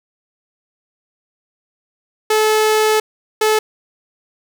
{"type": "tone bursts at uneven times", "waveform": "sawtooth", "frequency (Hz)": 432.2, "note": "A4", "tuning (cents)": -31, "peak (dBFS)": -8, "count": 2, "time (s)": [[2.3, 3], [3.41, 3.59]], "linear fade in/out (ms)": 5, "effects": []}